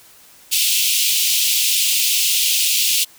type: high-pass noise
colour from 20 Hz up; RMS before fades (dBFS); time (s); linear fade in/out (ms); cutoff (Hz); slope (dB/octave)
pink; -17; 0.51-3.05; 20; 2600; 48
effects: white hiss -47 dBFS RMS until 3.18 s